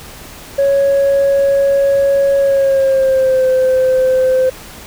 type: tone with pitch glide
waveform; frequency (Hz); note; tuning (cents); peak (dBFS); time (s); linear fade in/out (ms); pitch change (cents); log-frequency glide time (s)
sine; 554.4 to 517.3; C#5 to C5; 0 to -20; -7; 0.58-4.5; 10; -120; 2.39-3.46
effects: tanh soft clip ceiling -7 dBFS + pink hiss -34 dBFS RMS until 4.86 s